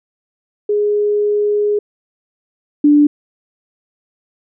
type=tone pair in turn; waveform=sine; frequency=415.3 / 293.7 Hz; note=G#4 / D4; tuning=0 / 0 cents; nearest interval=tritone; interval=600 cents; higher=first; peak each=-12 / -6 dBFS; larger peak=second; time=0.69-1.79 / 2.84-3.07 s; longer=first; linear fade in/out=5 ms; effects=none